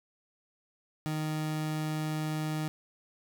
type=tone; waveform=30% pulse; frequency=154.8 Hz; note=D#3; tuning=9 cents flat; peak=-28 dBFS; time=1.06-2.68 s; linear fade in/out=0 ms; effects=none